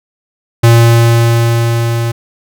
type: tone with level ramp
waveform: square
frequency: 116.54 Hz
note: A#2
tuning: in tune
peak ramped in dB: -3 to -13 dBFS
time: 0.63-2.12 s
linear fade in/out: 10 ms
effects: none